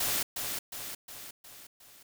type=noise with echo; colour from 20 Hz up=white; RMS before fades=-30 dBFS; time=0-0.23 s; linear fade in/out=5 ms; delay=360 ms; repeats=5; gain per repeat=-5 dB; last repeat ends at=2.03 s; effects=none